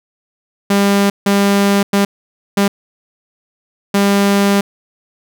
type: tone bursts at uneven times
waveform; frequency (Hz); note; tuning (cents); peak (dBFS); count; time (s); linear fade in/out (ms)
sawtooth; 200; G3; +35; -6; 5; 0.7-1.1 / 1.26-1.83 / 1.93-2.05 / 2.57-2.68 / 3.94-4.61; 5
effects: none